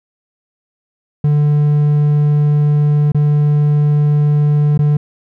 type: tone with dropouts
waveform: triangle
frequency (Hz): 147.7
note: D3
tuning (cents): +10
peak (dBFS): -7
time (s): 1.24-4.97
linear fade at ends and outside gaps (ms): 5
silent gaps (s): 3.12-3.146 / 4.777-4.79
effects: none